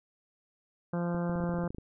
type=harmonic tone; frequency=173.1 Hz; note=F3; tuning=15 cents flat; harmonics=1 / 2 / 3 / 4 / 5 / 6 / 7 / 8 / 9; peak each=-30 / -39 / -37 / -43 / -45 / -47 / -48 / -49 / -50 dBFS; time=0.93-1.68 s; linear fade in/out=5 ms
type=clicks; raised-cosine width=3 ms; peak=-27 dBFS; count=12; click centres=1.147 / 1.296 / 1.357 / 1.403 / 1.439 / 1.493 / 1.541 / 1.587 / 1.639 / 1.705 / 1.747 / 1.784 s
effects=none